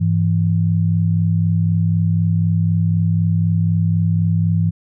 sine tone pair together, 101.62 / 165.6 Hz, G#2 / E3, -37 / +8 cents, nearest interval minor sixth, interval 845 cents, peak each -16 dBFS, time 0-4.71 s, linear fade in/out 20 ms, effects none

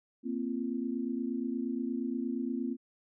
sine chord, Bb suspended second, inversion none, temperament equal with one note detuned, 233.1 / 261.6 / 341.3 Hz, Bb3 / C4 / F4, 0 / 0 / -40 cents, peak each -35 / -34 / -39 dBFS, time 0.23-2.77 s, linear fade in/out 50 ms, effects none

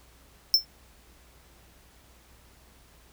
square tone with exponential decay, 5340 Hz, E8, 22 cents sharp, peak -13 dBFS, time 0.54-0.65 s, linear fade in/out 1 ms, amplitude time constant 23 ms, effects added 60 Hz sine -58 dBFS peak until 3.12 s + pink hiss -58 dBFS RMS until 3.12 s

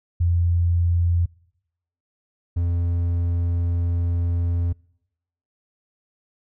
sine / triangle tone pair in turn, 86.2 / 86.2 Hz, F2 / F2, -22 / -22 cents, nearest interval unison, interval 0 cents, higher neither, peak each -16 / -17 dBFS, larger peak first, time 0.2-1.26 / 2.56-4.73 s, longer second, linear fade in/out 10 ms, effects noise-tail reverb RT60 0.8 s tail -26 dB re dry

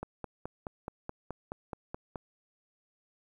click train, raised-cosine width 1 ms, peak -23 dBFS, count 11, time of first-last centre 0.03-2.158 s, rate 4.7 Hz, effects 10-bit

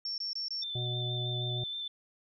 sine tone bursts, 5450 Hz, F8, 43 cents flat, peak -33 dBFS, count 4, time 0.05-0.636 s, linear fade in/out 2 ms, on 130 ms, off 22 ms
sine tone with vibrato, 3547 Hz, A7, 13 cents sharp, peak -35 dBFS, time 0.62-1.88 s, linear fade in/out 5 ms, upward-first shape square, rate 6.3 Hz, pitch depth 12 cents each way
harmonic tone, 122.7 Hz, B2, 11 cents flat, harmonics 1 / 3 / 5 / 6, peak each -33 / -43 / -47 / -49 dBFS, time 0.75-1.64 s, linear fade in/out 5 ms
effects none

